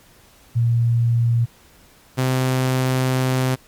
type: tone pair in turn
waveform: sine / sawtooth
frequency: 117.4 / 129.49 Hz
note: A#2 / C3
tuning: +13 / -18 cents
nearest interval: major second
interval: 169 cents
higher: second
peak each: -14 / -13 dBFS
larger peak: second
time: 0.55-1.46 / 2.17-3.56 s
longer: second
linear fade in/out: 20 ms
effects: pink hiss -51 dBFS RMS until 3.67 s + MP3 96 kbps